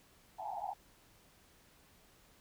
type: band-pass noise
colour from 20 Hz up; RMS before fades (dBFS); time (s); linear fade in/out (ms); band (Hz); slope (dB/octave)
white; -41; 0.38-0.74; 20; 710 to 880; 96
effects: pink hiss -65 dBFS RMS until 2.4 s